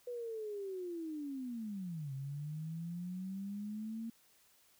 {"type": "linear two-way sweep", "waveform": "sine", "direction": "down then up", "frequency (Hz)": [493.9, 133, 230], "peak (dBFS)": -39, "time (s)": [0.07, 4.1], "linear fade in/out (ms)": 5, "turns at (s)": 2.13, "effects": ["white hiss -68 dBFS RMS until 4.79 s"]}